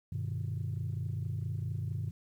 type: chord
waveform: sine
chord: G augmented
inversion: none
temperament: just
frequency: 98 / 122.5 / 153.12 Hz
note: G2 / B2 / D#3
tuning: 0 / -14 / -27 cents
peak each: -35 / -36 / -38 dBFS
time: 0.12-2.11 s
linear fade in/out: 5 ms
effects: tanh soft clip ceiling -27 dBFS + 11-bit